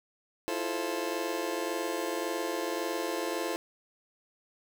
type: chord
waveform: 30% pulse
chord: F major seventh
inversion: third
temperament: just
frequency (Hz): 327.4 / 349.2 / 436.5 / 523.8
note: E4 / F4 / A4 / C5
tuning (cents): -12 / 0 / -14 / +2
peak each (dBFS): -34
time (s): 0.48-3.56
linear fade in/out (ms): 0
effects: none